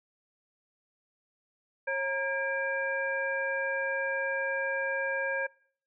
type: tone cluster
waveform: sine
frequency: 542 / 932 / 1623 / 2354 Hz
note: C#5 / A#5 / G#6 / D7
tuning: -39 / -1 / -40 / +3 cents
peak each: -32 / -39 / -31 / -39 dBFS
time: 1.87-5.47 s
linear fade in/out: 10 ms
effects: noise-tail reverb RT60 0.6 s tail -26 dB re dry